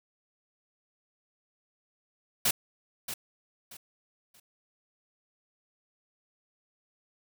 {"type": "noise with echo", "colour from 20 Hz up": "white", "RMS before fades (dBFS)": -25, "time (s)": [2.45, 2.51], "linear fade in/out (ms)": 5, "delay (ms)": 630, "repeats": 3, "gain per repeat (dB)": -11, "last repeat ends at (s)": 4.4, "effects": []}